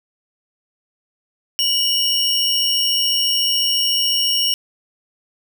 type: tone pair together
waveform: square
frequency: 2936 / 5542 Hz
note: F#7 / F8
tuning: -14 / -14 cents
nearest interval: major seventh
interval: 1100 cents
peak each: -19 dBFS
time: 1.59-4.54 s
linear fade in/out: 0 ms
effects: 8-bit